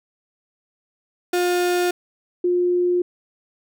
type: tone pair in turn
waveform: 35% pulse / sine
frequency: 355.5 / 355.5 Hz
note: F4 / F4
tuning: +31 / +31 cents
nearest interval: unison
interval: 0 cents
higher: neither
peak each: -16 dBFS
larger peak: neither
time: 1.33-1.91 / 2.44-3.02 s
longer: neither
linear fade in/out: 5 ms
effects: none